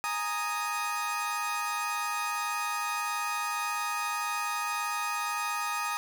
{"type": "chord", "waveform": "30% pulse", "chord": "Ab suspended second", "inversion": "none", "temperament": "equal", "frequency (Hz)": [830.6, 932.3, 1244.5], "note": ["Ab5", "Bb5", "Eb6"], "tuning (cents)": [0, 0, 0], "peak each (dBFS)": [-35, -33, -29], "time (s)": [0.04, 5.97], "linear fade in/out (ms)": 0, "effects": []}